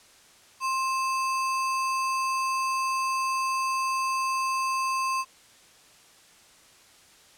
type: tone with sample-and-hold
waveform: sine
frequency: 1056 Hz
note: C6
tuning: 16 cents sharp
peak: -24 dBFS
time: 0.6-5.25 s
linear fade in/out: 50 ms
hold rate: 3675 Hz
effects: white hiss -55 dBFS RMS until 7.37 s + low-pass 9000 Hz 12 dB/octave